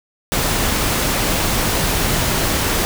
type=noise; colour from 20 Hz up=pink; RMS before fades=-18 dBFS; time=0.32-2.85 s; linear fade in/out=0 ms; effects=none